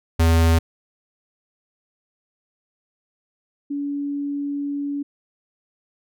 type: tone pair in turn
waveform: square / sine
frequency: 82.41 / 285 Hz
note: E2 / C#4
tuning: 0 / +48 cents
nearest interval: octave + major sixth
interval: 2148 cents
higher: second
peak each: -14 / -23 dBFS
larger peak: first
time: 0.19-0.59 / 3.7-5.03 s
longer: second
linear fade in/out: 10 ms
effects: none